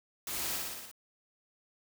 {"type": "noise with echo", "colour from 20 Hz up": "white", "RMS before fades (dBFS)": -38, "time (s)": [0.27, 0.56], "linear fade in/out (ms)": 2, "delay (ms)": 59, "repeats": 6, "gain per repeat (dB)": -2, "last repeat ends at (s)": 0.914, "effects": []}